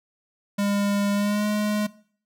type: tone with pitch glide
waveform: square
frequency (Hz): 202.2 to 209.8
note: G#3 to G#3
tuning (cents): -46 to +18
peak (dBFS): -22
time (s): 0.58-1.87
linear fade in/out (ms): 10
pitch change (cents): +64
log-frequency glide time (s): 1.13-1.46
effects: noise-tail reverb RT60 0.5 s tail -19 dB re dry